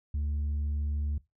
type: tone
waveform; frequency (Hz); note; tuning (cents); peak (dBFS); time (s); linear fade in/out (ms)
sine; 73.42; D2; 0; -25; 0.14-1.18; 5
effects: noise-tail reverb RT60 0.2 s tail -21 dB re dry + tanh soft clip ceiling -27 dBFS